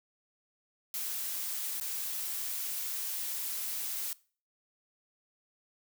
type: noise with dropouts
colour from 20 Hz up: blue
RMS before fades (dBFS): -36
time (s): 0.94-4.13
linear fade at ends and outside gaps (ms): 1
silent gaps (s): 1.8-1.811
effects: noise-tail reverb RT60 0.4 s tail -21 dB re dry